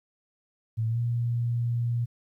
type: tone with pitch glide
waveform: sine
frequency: 112.1 to 118.77 Hz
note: A2 to A#2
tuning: +33 to +33 cents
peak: -24 dBFS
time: 0.77-2.06 s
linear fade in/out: 20 ms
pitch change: +100 cents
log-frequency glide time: 0.88-0.99 s
effects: 11-bit